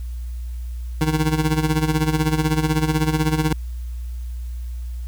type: tone with tremolo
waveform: 25% pulse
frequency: 155.56 Hz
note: D#3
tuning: in tune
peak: -11 dBFS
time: 1.01-3.53 s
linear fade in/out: 2 ms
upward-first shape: sine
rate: 16 Hz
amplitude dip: 75%
effects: added 60 Hz sine -26 dBFS peak until 5.07 s + white hiss -53 dBFS RMS until 5.07 s